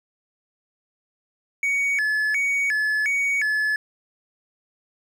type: tone with vibrato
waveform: triangle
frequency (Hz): 1963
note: B6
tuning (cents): -11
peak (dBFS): -18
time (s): 1.63-3.76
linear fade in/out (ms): 2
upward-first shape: square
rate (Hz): 1.4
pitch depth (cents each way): 230
effects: none